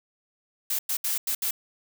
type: noise bursts at uneven times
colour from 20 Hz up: blue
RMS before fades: -27 dBFS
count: 5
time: 0.7-0.79 / 0.89-0.97 / 1.04-1.18 / 1.27-1.35 / 1.42-1.51 s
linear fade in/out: 5 ms
effects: none